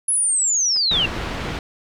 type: linear sweep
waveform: sine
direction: down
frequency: 10550 to 2664 Hz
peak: -16 dBFS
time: 0.08-1.06 s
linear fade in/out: 5 ms
type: clicks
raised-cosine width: 0.5 ms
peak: -26 dBFS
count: 2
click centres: 0.761 / 0.769 s
type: low-pass noise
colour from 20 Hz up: pink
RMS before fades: -27 dBFS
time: 0.91-1.59 s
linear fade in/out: 2 ms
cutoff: 3300 Hz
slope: 12 dB/octave
effects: none